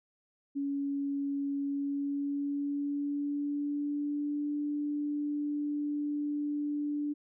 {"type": "tone with pitch glide", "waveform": "sine", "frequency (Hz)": [280.6, 293.2], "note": ["C#4", "D4"], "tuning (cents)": [21, -3], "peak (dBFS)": -30, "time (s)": [0.55, 7.14], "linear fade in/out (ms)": 20, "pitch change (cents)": 76, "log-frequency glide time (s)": [1.61, 4.55], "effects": []}